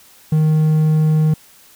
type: tone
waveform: triangle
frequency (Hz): 155.56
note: D#3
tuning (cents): 0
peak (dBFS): -9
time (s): 0.32-1.34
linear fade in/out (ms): 5
effects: white hiss -47 dBFS RMS until 1.75 s